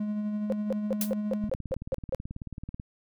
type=tone with tremolo; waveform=triangle; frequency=210 Hz; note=G#3; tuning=19 cents sharp; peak=-25 dBFS; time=0-1.49 s; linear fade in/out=5 ms; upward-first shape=sine; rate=12 Hz; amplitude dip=30%
type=tone bursts; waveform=sine; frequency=528 Hz; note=C5; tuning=16 cents sharp; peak=-25 dBFS; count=9; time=0.5-2.147 s; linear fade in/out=0 ms; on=23 ms; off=180 ms
type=noise with exponential decay; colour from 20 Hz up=blue; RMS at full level=-26 dBFS; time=1.01-1.13 s; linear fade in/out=2 ms; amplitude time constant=26 ms
type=click train; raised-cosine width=5 ms; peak=-25 dBFS; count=26; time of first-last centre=1.44-2.799 s; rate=18.4 Hz
effects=none